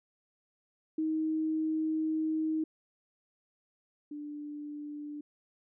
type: tone pair in turn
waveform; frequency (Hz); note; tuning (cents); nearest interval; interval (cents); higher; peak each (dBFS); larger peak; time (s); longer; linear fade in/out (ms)
sine; 314.9 / 295.1; D#4 / D4; +21 / +8; minor second; 113; first; -28 / -38; first; 0.98-2.64 / 4.11-5.21; first; 5
effects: none